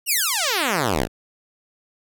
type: exponential sweep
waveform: 5% pulse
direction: down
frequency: 2968 to 49 Hz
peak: -8 dBFS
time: 0.06-1.08 s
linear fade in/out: 50 ms
effects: none